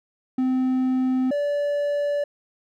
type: tone pair in turn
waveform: triangle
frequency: 257.8 / 578.7 Hz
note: C4 / D5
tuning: -26 / -26 cents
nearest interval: octave + major second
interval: 1400 cents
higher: second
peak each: -17 / -19 dBFS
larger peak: first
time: 0.38-1.31 / 1.31-2.24 s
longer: neither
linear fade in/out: 5 ms
effects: none